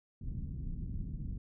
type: low-pass noise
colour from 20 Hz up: pink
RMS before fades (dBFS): -39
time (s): 0.21-1.38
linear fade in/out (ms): 5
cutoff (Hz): 210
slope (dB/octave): 24
effects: none